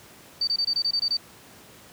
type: tone bursts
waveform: sine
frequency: 4605 Hz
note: D8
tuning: 35 cents flat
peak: -21 dBFS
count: 9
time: 0.41-1.17 s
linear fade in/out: 5 ms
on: 64 ms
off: 23 ms
effects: pink hiss -49 dBFS RMS until 1.92 s + high-pass 100 Hz 12 dB/octave